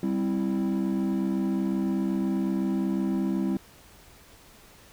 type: chord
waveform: triangle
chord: C major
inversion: second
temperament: equal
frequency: 196 / 261.6 / 329.6 Hz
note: G3 / C4 / E4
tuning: 0 / 0 / 0 cents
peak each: -24 / -27 / -27 dBFS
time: 0.03-3.57 s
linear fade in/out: 2 ms
effects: tanh soft clip ceiling -17 dBFS + pink hiss -53 dBFS RMS until 4.92 s